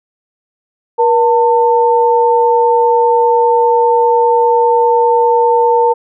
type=tone pair together; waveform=sine; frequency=477.2 / 897.5 Hz; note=A#4 / A5; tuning=+41 / +34 cents; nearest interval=major seventh; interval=1093 cents; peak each=-10 dBFS; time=0.98-5.94 s; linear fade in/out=20 ms; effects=none